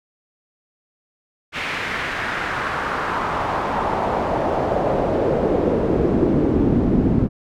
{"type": "noise with band-pass filter sweep", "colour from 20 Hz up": "brown", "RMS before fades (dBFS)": -20, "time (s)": [1.52, 7.29], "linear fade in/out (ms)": 50, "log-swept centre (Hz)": [2300, 230], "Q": 1.8, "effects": []}